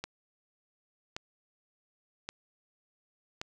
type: click train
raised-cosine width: 0.2 ms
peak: -19 dBFS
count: 4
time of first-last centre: 0.04-3.415 s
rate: 0.889 Hz
effects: none